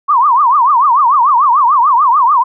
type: tone with vibrato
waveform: sine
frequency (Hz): 1065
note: C6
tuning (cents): +30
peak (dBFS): -6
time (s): 0.08-2.44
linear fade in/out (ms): 20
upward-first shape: triangle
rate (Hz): 6.8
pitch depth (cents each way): 280
effects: none